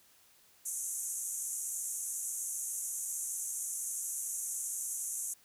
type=band-pass noise; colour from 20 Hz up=pink; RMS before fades=-38 dBFS; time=0.65-5.34 s; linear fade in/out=10 ms; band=6200 to 12000 Hz; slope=96 dB/octave; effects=white hiss -64 dBFS RMS until 5.44 s